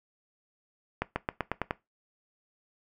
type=accelerating click train; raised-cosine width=0.5 ms; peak=-13 dBFS; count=7; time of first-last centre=1.02-1.709 s; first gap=140 ms; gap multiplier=0.92; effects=noise-tail reverb RT60 0.2 s tail -19 dB re dry